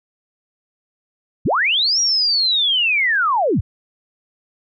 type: linear two-way sweep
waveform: sine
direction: up then down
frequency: 49 to 5730 to 49 Hz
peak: -14 dBFS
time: 1.45-3.61 s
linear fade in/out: 10 ms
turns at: 2 s
effects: none